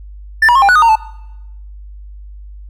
triangle tone with pitch steps, 1775 / 963 / 1077 / 796 / 1474 / 1237 / 920 / 877 Hz, A6 / B5 / C6 / G5 / F#6 / D#6 / A#5 / A5, +15 / -44 / +50 / +26 / -7 / -10 / -23 / -6 cents, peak -4 dBFS, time 0.42-0.956 s, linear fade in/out 5 ms, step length 67 ms, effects noise-tail reverb RT60 0.9 s tail -21 dB re dry + added 50 Hz sine -30 dBFS peak until 2.69 s

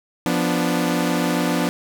sawtooth chord, B diminished, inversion second, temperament equal, 174.61 / 246.9 / 293.7 Hz, F3 / B3 / D4, 0 / 0 / 0 cents, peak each -19 dBFS, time 0.26-1.69 s, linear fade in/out 0 ms, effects none

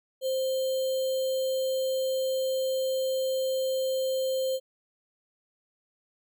sine tone with sample-and-hold, 525 Hz, C5, 6 cents sharp, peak -25 dBFS, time 0.21-4.6 s, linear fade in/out 50 ms, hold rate 3675 Hz, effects none

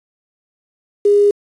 sine tone with quantisation, 408.8 Hz, G#4, 27 cents flat, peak -8 dBFS, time 1.05-1.31 s, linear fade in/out 5 ms, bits 6, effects resampled to 22050 Hz

